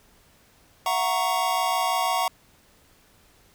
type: chord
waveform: square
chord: F# dominant seventh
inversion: third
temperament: equal with one note detuned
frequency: 673.9 / 740 / 932.3 / 1108.7 Hz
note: E5 / F#5 / A#5 / C#6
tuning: +38 / 0 / 0 / 0 cents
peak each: -32 / -27 / -28 / -28 dBFS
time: 0.86-2.28 s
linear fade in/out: 2 ms
effects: pink hiss -58 dBFS RMS until 3.54 s